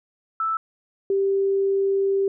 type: tone pair in turn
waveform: sine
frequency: 1318.5 / 392 Hz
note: E6 / G4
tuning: 0 / 0 cents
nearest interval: octave + major sixth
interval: 2100 cents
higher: first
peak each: -21 / -18 dBFS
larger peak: second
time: 0.4-0.57 / 1.1-2.28 s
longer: second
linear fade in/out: 2 ms
effects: none